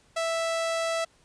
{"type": "tone", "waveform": "sawtooth", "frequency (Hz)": 659.3, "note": "E5", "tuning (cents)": 0, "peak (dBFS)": -22, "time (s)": [0.16, 1.05], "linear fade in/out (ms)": 10, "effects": ["pink hiss -62 dBFS RMS until 1.24 s", "resampled to 22050 Hz"]}